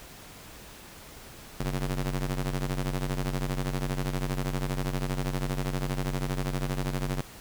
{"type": "ring-modulated tone", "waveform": "sawtooth", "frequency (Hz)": 92.5, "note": "F#2", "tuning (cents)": 0, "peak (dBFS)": -21, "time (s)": [1.6, 7.21], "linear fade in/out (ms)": 5, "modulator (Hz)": 52.5, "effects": ["pink hiss -47 dBFS RMS until 7.4 s"]}